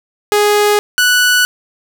sawtooth tone pair in turn, 415.3 / 1480 Hz, G#4 / F#6, 0 / 0 cents, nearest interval octave + minor seventh, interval 2200 cents, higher second, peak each -5 dBFS, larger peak neither, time 0.32-0.79 / 0.98-1.45 s, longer neither, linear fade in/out 0 ms, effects none

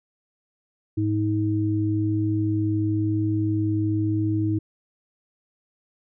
sine tone pair together, 105.4 / 317.2 Hz, G#2 / D#4, +26 / +33 cents, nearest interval octave + perfect fifth, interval 1907 cents, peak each -23 dBFS, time 0.97-4.59 s, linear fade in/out 10 ms, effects none

